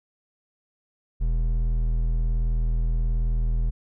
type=tone with hard clipping; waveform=triangle; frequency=40.63 Hz; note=E1; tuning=24 cents flat; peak=-22 dBFS; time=1.2-3.71 s; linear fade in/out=20 ms; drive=11 dB; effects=none